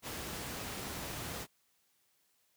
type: noise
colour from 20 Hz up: pink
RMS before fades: -41 dBFS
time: 0.02-1.47 s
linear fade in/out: 50 ms
effects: white hiss -74 dBFS RMS until 2.56 s + high-pass 60 Hz 12 dB/octave